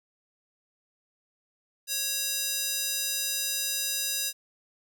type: tone with high-pass filter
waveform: square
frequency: 550 Hz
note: C#5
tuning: 14 cents flat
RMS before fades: -30 dBFS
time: 1.87-4.33 s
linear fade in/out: 50 ms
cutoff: 4800 Hz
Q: 0.87
effects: none